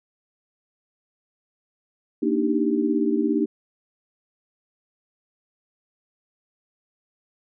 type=chord; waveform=sine; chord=Eb major seventh; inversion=second; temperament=equal; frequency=233.1 / 293.7 / 311.1 / 392 Hz; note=Bb3 / D4 / Eb4 / G4; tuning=0 / 0 / 0 / 0 cents; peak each=-25 / -24 / -24 / -26 dBFS; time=2.22-3.46 s; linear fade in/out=10 ms; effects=none